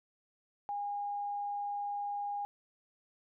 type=tone; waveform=sine; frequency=815 Hz; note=G#5; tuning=33 cents flat; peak=-34 dBFS; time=0.69-2.45 s; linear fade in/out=0 ms; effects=none